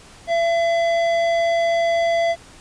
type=tone with tanh clipping; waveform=triangle; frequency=674 Hz; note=E5; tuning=38 cents sharp; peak=-18 dBFS; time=0.27-2.36 s; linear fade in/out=50 ms; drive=17 dB; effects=pink hiss -45 dBFS RMS until 2.6 s + resampled to 22050 Hz